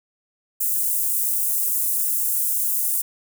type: high-pass noise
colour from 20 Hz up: white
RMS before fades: -22 dBFS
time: 0.6-3.02 s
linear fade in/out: 10 ms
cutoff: 8600 Hz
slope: 24 dB/octave
effects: none